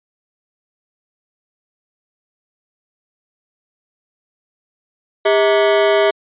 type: ring-modulated tone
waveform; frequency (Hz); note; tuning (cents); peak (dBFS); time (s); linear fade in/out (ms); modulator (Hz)
40% pulse; 523; C5; -1; -7; 5.25-6.11; 10; 119
effects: resampled to 8000 Hz